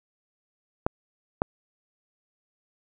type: clicks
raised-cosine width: 1 ms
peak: -8 dBFS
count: 2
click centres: 0.865 / 1.419 s
effects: none